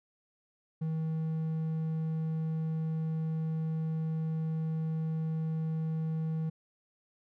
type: tone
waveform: triangle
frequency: 159.6 Hz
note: D#3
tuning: 44 cents sharp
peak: -28 dBFS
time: 0.81-6.5 s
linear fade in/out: 10 ms
effects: none